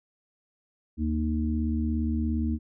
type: harmonic tone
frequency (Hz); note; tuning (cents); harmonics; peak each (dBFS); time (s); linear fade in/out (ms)
77.2; D#2; -13; 1 / 3 / 4; -27 / -28 / -33; 0.97-2.59; 50
effects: none